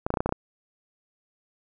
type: clicks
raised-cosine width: 1 ms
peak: -11 dBFS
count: 8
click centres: 0.065 / 0.104 / 0.14 / 0.172 / 0.205 / 0.26 / 0.292 / 0.324 s
effects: none